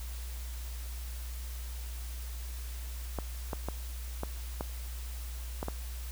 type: clicks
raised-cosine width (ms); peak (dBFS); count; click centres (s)
1; -20; 7; 3.187 / 3.532 / 3.686 / 4.234 / 4.609 / 5.629 / 5.684
effects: added 60 Hz sine -37 dBFS peak until 6.11 s + white hiss -49 dBFS RMS until 6.11 s